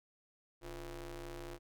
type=ring-modulated tone; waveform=sawtooth; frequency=157.7 Hz; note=D#3; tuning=24 cents sharp; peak=-37 dBFS; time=0.61-1.59 s; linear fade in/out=50 ms; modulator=190 Hz; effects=none